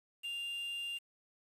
triangle tone with quantisation, 2794 Hz, F7, in tune, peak -36 dBFS, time 0.23-0.99 s, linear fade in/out 20 ms, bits 9, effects resampled to 32000 Hz

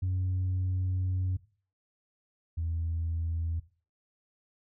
sine tone pair in turn, 92.5 / 82.61 Hz, F#2 / E2, 0 / +4 cents, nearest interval major second, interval 196 cents, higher first, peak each -25 / -28 dBFS, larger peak first, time 0.02-1.37 / 2.57-3.6 s, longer first, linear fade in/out 10 ms, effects noise-tail reverb RT60 0.4 s tail -18 dB re dry + tanh soft clip ceiling -25 dBFS

